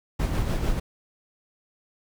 brown noise with tremolo, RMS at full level -23 dBFS, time 0.19-0.8 s, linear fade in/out 10 ms, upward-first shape sine, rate 6.7 Hz, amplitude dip 45%, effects none

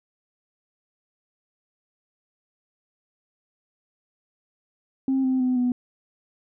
sine tone with pitch steps, 266.2 / 259.8 / 253.6 / 247.5 Hz, C4 / C4 / B3 / B3, +30 / -12 / +46 / +4 cents, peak -18 dBFS, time 5.08-5.72 s, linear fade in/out 2 ms, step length 160 ms, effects tanh soft clip ceiling -16 dBFS

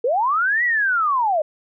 sine linear two-way sweep, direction up then down, 442.9 to 1978 to 584 Hz, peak -16 dBFS, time 0.04-1.42 s, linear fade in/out 5 ms, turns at 0.64 s, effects none

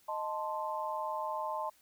sine chord, A diminished, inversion second, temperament equal, 622.3 / 880 / 1046.5 Hz, Eb5 / A5 / C6, 0 / 0 / 0 cents, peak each -39 / -37 / -38 dBFS, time 0.08-1.7 s, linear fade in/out 10 ms, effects white hiss -66 dBFS RMS until 1.81 s

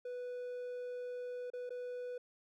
triangle tone with dropouts, 493.9 Hz, B4, in tune, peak -38 dBFS, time 0.05-2.18 s, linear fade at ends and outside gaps 5 ms, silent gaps 1.502-1.534 / 1.694-1.704 s, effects none

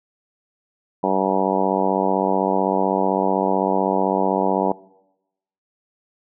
harmonic tone, 95.8 Hz, G2, 39 cents flat, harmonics 2 / 3 / 4 / 5 / 6 / 7 / 8 / 9 / 10, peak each -26 / -26 / -26 / -26 / -26 / -26 / -26 / -26 / -26 dBFS, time 1.03-4.72 s, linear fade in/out 5 ms, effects noise-tail reverb RT60 0.9 s tail -21 dB re dry

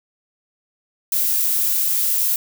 violet noise, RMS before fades -19 dBFS, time 1.12-2.36 s, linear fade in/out 2 ms, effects none

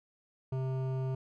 sine tone with hard clipping, 131.2 Hz, C3, 5 cents sharp, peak -33 dBFS, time 0.52-1.15 s, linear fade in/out 5 ms, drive 13 dB, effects none

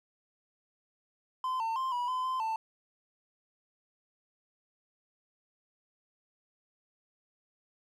triangle tone with pitch steps, 1028 / 902 / 1047 / 974 / 1020 / 1033 / 889 Hz, C6 / A5 / C6 / B5 / C6 / C6 / A5, -31 / +43 / +1 / -24 / -44 / -22 / +18 cents, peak -28 dBFS, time 1.44-2.56 s, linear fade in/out 2 ms, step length 160 ms, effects none

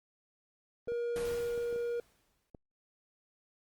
clicks, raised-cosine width 2 ms, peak -35 dBFS, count 8, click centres 0.875 / 0.92 / 1.202 / 1.313 / 1.578 / 1.727 / 1.761 / 2.548 s
triangle tone, 474.6 Hz, A#4, 31 cents sharp, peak -30 dBFS, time 0.88-2 s, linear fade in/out 2 ms
pink noise with exponential decay, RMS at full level -41 dBFS, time 1.16-2.5 s, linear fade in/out 1 ms, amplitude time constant 290 ms
effects Opus 32 kbps

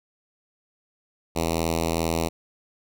5% pulse tone with notch filter, 82.41 Hz, E2, in tune, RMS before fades -25 dBFS, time 1.35-2.29 s, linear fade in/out 20 ms, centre 1500 Hz, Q 0.9, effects none

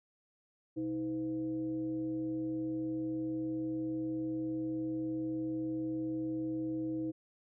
sine tone with frequency modulation, 318.4 Hz, D#4, 40 cents sharp, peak -33 dBFS, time 0.76-7.12 s, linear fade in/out 20 ms, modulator 190 Hz, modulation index 0.49, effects none

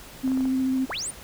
sine tone with vibrato, 261.6 Hz, C4, in tune, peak -21 dBFS, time 0.23-0.86 s, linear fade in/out 20 ms, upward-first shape square, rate 14 Hz, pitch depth 10 cents each way
clicks, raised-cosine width 1 ms, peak -24 dBFS, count 5, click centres 0.277 / 0.318 / 0.375 / 0.407 / 0.455 s
sine linear sweep, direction up, 87.31 to 9700 Hz, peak -28 dBFS, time 0.89-1.11 s, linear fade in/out 10 ms
effects pink hiss -44 dBFS RMS until 1.23 s

